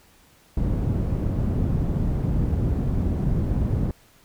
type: low-pass noise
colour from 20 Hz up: white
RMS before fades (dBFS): -23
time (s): 0.57-3.91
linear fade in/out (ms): 2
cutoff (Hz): 150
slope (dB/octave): 12
effects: pink hiss -56 dBFS RMS until 4.24 s